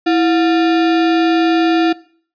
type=tone with sample-and-hold; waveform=sine; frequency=329.6 Hz; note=E4; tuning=in tune; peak=-10 dBFS; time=0.06-1.93 s; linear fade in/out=10 ms; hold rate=1050 Hz; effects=noise-tail reverb RT60 0.5 s tail -21 dB re dry + resampled to 11025 Hz